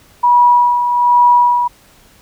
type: tone with tremolo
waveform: sine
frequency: 970 Hz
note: B5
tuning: 31 cents flat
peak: -5 dBFS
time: 0.23-1.68 s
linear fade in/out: 10 ms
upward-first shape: sine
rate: 1.2 Hz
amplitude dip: 55%
effects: pink hiss -47 dBFS RMS until 2.21 s